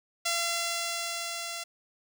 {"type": "tone with level ramp", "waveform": "5% pulse", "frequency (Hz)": 682, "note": "F5", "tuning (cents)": -41, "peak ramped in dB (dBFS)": [-15, -24], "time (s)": [0.25, 1.64], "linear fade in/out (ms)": 10, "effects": []}